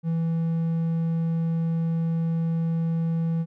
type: tone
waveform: triangle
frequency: 164.81 Hz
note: E3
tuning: in tune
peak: -20 dBFS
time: 0.03-3.46 s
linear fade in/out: 50 ms
effects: none